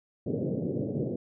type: band-pass noise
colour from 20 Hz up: pink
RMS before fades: -31 dBFS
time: 0.26-1.16 s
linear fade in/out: 5 ms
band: 110 to 540 Hz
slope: 48 dB/octave
effects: none